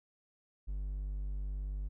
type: tone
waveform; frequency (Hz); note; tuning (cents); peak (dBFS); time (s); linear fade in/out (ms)
triangle; 49.25; G1; +9; -33; 0.67-1.89; 20
effects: none